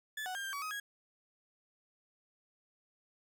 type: tone with pitch steps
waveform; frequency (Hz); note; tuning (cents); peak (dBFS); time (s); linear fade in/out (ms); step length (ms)
35% pulse; 1734 / 741 / 1601 / 1582 / 1135 / 1260 / 1650; A6 / F#5 / G6 / G6 / C#6 / D#6 / G#6; -26 / +2 / +36 / +15 / +41 / +21 / -12; -36; 0.17-0.8; 5; 90
effects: none